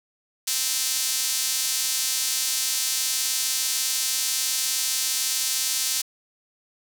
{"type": "tone with high-pass filter", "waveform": "sawtooth", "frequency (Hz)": 260.2, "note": "C4", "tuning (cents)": -9, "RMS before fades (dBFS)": -25, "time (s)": [0.47, 6.02], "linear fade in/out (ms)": 10, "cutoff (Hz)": 5400, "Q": 1, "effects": ["7-bit"]}